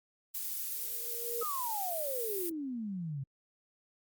violet noise, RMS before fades -37 dBFS, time 0.34-2.5 s, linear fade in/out 10 ms
sine tone with exponential growth, 469.9 Hz, A#4, 14 cents sharp, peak -33 dBFS, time 0.6-1.43 s, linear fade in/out 2 ms, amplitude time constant 180 ms
sine exponential sweep, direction down, 1301 to 130.7 Hz, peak -35 dBFS, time 1.41-3.24 s, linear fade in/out 10 ms
effects Opus 48 kbps

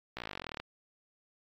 slowing click train, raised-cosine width 0.3 ms, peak -22 dBFS, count 21, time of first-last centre 0.17-0.6 s, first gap 16 ms, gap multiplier 1.03, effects AAC 48 kbps

